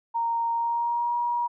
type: tone with pitch glide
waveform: sine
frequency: 928 to 955.7 Hz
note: A#5 to A#5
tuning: -8 to +43 cents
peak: -23 dBFS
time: 0.14-1.48 s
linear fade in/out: 20 ms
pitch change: +51 cents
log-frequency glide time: 0.52-1.16 s
effects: none